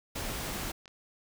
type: noise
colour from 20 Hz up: pink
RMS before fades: -36 dBFS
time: 0.15-0.72 s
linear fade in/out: 10 ms
type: clicks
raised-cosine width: 0.2 ms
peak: -33 dBFS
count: 2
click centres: 0.857 / 0.879 s
effects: none